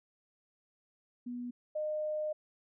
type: tone pair in turn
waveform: sine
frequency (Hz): 244.1 / 611.2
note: B3 / D#5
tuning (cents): -20 / -31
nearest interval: octave + major third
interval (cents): 1589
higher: second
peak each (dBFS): -37 / -32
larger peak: second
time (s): 1.26-1.51 / 1.75-2.33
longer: second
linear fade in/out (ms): 10
effects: none